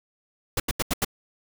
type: noise bursts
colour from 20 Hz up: pink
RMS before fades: -24 dBFS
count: 5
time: 0.57-1.048 s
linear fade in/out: 5 ms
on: 30 ms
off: 82 ms
effects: none